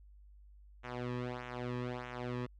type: tone with flanger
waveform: sawtooth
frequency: 123.47 Hz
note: B2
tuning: in tune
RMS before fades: -40 dBFS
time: 0.83-2.47 s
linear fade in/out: 20 ms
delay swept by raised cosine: 0.21 to 1.41 ms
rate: 1.6 Hz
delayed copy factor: -0.85
effects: added 50 Hz sine -55 dBFS peak until 2.59 s + low-pass 3000 Hz 12 dB/octave